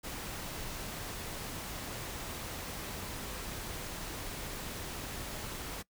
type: noise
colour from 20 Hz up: pink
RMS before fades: -41 dBFS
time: 0.03-5.83 s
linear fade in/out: 20 ms
effects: noise-tail reverb RT60 0.1 s tail -22 dB re dry